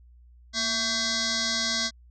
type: tone with frequency modulation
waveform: sine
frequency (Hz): 232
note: A#3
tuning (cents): -8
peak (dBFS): -24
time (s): 0.53-1.91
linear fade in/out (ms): 50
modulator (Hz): 895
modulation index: 6.4
effects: added 60 Hz sine -50 dBFS peak until 2.1 s